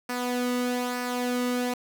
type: tone with flanger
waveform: sawtooth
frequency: 246.9 Hz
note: B3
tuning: in tune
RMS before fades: -28 dBFS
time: 0.09-1.74 s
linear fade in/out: 5 ms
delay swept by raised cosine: 0.28 to 1.23 ms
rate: 1.1 Hz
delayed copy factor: -0.55
effects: 8-bit